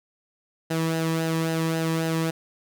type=tone with flanger; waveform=sawtooth; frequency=162.6 Hz; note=E3; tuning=23 cents flat; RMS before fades=-25 dBFS; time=0.7-2.31 s; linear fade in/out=10 ms; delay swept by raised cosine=0.87 to 1.41 ms; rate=3.7 Hz; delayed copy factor=-0.55; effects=none

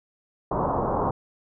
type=low-pass noise; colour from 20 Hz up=white; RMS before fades=-25 dBFS; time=0.51-1.11 s; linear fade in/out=5 ms; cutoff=1100 Hz; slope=48 dB/octave; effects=none

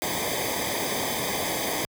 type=noise with comb filter; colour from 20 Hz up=pink; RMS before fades=-28 dBFS; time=0.02-1.85 s; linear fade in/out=0 ms; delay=0.72 ms; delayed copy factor=-0.85; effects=high-pass 60 Hz 12 dB/octave

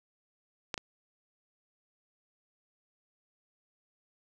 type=clicks; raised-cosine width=0.2 ms; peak=-15 / -19 dBFS; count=2; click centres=0.742 / 0.778 s; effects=none

